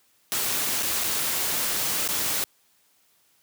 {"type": "noise with dropouts", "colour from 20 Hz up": "white", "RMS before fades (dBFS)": -26, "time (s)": [0.32, 2.44], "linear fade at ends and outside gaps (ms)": 0, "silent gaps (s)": [[0.825, 0.83], [1.037, 1.041], [2.077, 2.088]], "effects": ["white hiss -64 dBFS RMS until 3.42 s", "high-pass 80 Hz 12 dB/octave"]}